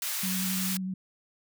white high-pass noise, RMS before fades -32 dBFS, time 0.02-0.77 s, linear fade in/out 2 ms, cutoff 1200 Hz, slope 12 dB/octave
sine tone with vibrato, 187.3 Hz, F#3, 21 cents sharp, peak -30 dBFS, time 0.23-0.94 s, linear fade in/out 5 ms, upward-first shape sine, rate 11 Hz, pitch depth 20 cents each way
effects none

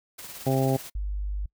white noise with tremolo, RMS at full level -39 dBFS, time 0.18-0.9 s, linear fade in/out 10 ms, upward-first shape triangle, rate 18 Hz, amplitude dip 50%
harmonic tone, 133.1 Hz, C3, 30 cents sharp, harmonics 1 / 2 / 3 / 4 / 5 / 6, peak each -24 / -27 / -29 / -30 / -31 / -32 dBFS, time 0.46-0.77 s, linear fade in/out 10 ms
sine tone, 50 Hz, G1, 35 cents sharp, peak -27 dBFS, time 0.95-1.46 s, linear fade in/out 5 ms
effects noise-tail reverb RT60 0.1 s tail -25 dB re dry

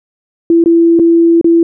sine tone with dropouts, 335.1 Hz, E4, 29 cents sharp, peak -4 dBFS, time 0.5-1.63 s, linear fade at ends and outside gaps 2 ms, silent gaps 0.64-0.659 / 0.991-0.996 / 1.413-1.444 s, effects none

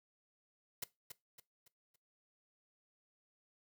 white noise with echo, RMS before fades -40 dBFS, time 0.82-0.84 s, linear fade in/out 5 ms, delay 280 ms, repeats 4, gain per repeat -8 dB, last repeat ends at 1.96 s, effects noise-tail reverb RT60 0.2 s tail -19 dB re dry

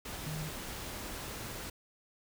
sine tone in noise, 154.8 Hz, D#3, 9 cents flat, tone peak -37 dBFS, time 0.26-0.49 s, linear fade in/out 5 ms, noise pink, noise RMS -42 dBFS, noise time 0.05-1.7 s, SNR +2 dB, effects none

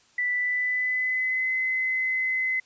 sine tone with pitch glide, 1975.5 to 2040 Hz, B6 to C7, 0 to -44 cents, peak -23 dBFS, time 0.18-2.6 s, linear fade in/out 5 ms, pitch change +56 cents, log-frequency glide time 0.31-1.52 s, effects white hiss -60 dBFS RMS until 2.65 s + resampled to 16000 Hz

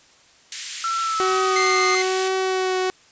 white high-pass noise, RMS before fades -28 dBFS, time 0.52-2.28 s, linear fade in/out 2 ms, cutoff 1800 Hz, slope 24 dB/octave
sine tone with pitch glide, 1343 to 1217.4 Hz, E6 to D#6, +32 to -38 cents, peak -21 dBFS, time 0.84-1.95 s, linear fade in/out 2 ms, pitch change -170 cents, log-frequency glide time 1.01-1.63 s
sawtooth tone with vibrato, 375 Hz, F#4, 23 cents sharp, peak -16 dBFS, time 1.2-2.9 s, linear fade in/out 0 ms, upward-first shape triangle, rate 1.1 Hz, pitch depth 18 cents each way
sawtooth tone, 2093 Hz, C7, in tune, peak -17 dBFS, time 1.56-2.02 s, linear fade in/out 2 ms
effects white hiss -53 dBFS RMS until 3.11 s + resampled to 16000 Hz

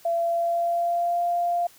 sine tone with pitch glide, 677 to 696 Hz, E5 to F5, +46 to -6 cents, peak -21 dBFS, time 0.05-1.67 s, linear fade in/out 5 ms, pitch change +48 cents, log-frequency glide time 0.17-1.24 s, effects white hiss -53 dBFS RMS until 1.78 s

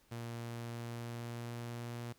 sawtooth tone with pitch glide, 117.2 to 118.97 Hz, A#2 to A#2, +10 to +36 cents, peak -37 dBFS, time 0.11-2.13 s, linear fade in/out 10 ms, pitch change +26 cents, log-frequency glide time 0.34-1.98 s, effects pink hiss -69 dBFS RMS until 2.18 s

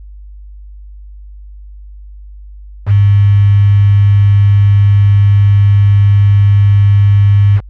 sine tone with quantisation, 101.2 Hz, G#2, 44 cents flat, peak -4 dBFS, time 2.86-7.61 s, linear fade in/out 50 ms, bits 4, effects added 50 Hz sine -29 dBFS peak until 7.69 s + low-pass 2000 Hz 12 dB/octave

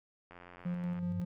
click train, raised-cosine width 0.5 ms, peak -36 dBFS, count 61, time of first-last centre 0.31-0.99 s, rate 88.3 Hz
sine tone with exponential growth, 98 Hz, G2, in tune, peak -34 dBFS, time 0.6-1.2 s, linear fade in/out 0 ms, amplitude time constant 130 ms
triangle tone with tremolo, 176.2 Hz, F3, 16 cents sharp, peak -30 dBFS, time 0.65-1.25 s, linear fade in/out 10 ms, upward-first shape square, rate 5.3 Hz, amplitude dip 30%
effects none

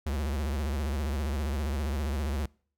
square tone with vibrato, 71.9 Hz, D2, 36 cents flat, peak -29 dBFS, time 0.06-2.46 s, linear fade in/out 5 ms, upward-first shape sine, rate 15 Hz, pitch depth 150 cents each way, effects noise-tail reverb RT60 0.5 s tail -26 dB re dry

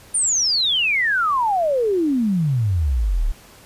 sine exponential sweep, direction down, 9397 to 32.7 Hz, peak -16 dBFS, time 0.14-3.32 s, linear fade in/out 10 ms, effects pink hiss -46 dBFS RMS until 3.65 s + resampled to 32000 Hz

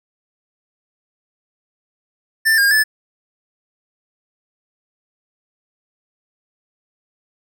square tone with pitch steps, 1779 / 1618 / 1739 Hz, A6 / G#6 / A6, +19 / -46 / -21 cents, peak -12 dBFS, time 2.45-2.84 s, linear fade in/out 20 ms, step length 130 ms, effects none

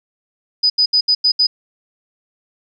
sine tone bursts at uneven times, 4978 Hz, D#8, in tune, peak -10 dBFS, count 6, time 0.63-0.7 / 0.78-0.86 / 0.93-1.01 / 1.08-1.15 / 1.24-1.32 / 1.39-1.47 s, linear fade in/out 10 ms, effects none

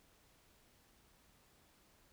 silence, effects pink hiss -69 dBFS RMS until 2.12 s

